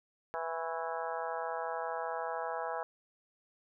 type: harmonic tone with a mistuned harmonic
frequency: 164.81 Hz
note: E3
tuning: in tune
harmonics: 3 / 4 / 5 / 6 / 7 / 8 / 9 / 10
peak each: -41 / -40 / -40 / -42 / -46 / -44 / -50 / -47 dBFS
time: 0.34-2.83 s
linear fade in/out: 0 ms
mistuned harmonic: 7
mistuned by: -79 cents
effects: none